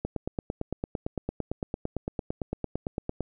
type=click train; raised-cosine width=2 ms; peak=-16 dBFS; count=29; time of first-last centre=0.05-3.207 s; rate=8.87 Hz; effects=none